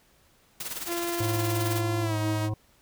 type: noise with tremolo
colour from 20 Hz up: white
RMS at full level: -33 dBFS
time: 0.6-1.81 s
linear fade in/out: 5 ms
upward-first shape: sine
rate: 19 Hz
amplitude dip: 65%
type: tone with pitch glide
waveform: sawtooth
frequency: 343.4 to 316.7 Hz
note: F4 to D#4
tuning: -29 to +31 cents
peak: -25 dBFS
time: 0.86-2.5 s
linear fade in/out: 50 ms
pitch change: -140 cents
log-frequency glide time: 2.01-2.16 s
type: harmonic tone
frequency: 107.2 Hz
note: A2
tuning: 45 cents flat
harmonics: 1 / 3 / 5 / 7 / 9 / 10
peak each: -27 / -37 / -41 / -44 / -46 / -47 dBFS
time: 1.2-2.54 s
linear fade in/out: 5 ms
effects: pink hiss -62 dBFS RMS until 2.81 s